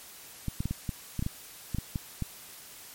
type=clicks; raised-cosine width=5 ms; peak=-18 dBFS; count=12; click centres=0.483 / 0.605 / 0.656 / 0.71 / 0.892 / 1.193 / 1.225 / 1.264 / 1.747 / 1.785 / 1.958 / 2.223 s; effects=white hiss -48 dBFS RMS until 2.94 s + MP3 64 kbps